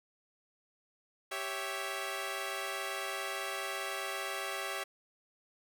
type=chord; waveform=10% pulse; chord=C# diminished; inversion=second; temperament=equal; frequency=392 / 554.4 / 659.3 Hz; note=G4 / C#5 / E5; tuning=0 / 0 / 0 cents; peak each=-32 dBFS; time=1.31-4.84 s; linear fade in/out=10 ms; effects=none